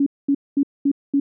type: tone bursts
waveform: sine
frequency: 280.3 Hz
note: C#4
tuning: 19 cents sharp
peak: -14 dBFS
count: 5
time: 0-1.2 s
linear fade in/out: 5 ms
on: 64 ms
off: 220 ms
effects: none